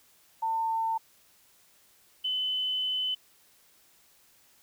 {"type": "tone pair in turn", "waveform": "sine", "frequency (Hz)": [899, 3024], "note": ["A5", "F#7"], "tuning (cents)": [37, 37], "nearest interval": "octave + major sixth", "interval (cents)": 2100, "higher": "second", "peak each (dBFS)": [-26, -27], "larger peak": "first", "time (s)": [[0.42, 0.98], [2.24, 3.15]], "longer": "second", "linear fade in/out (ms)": 10, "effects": ["white hiss -62 dBFS RMS until 4.62 s"]}